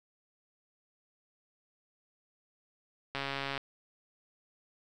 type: click train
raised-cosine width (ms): 0.3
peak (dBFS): -19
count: 60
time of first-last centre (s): 3.15-3.578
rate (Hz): 138
effects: none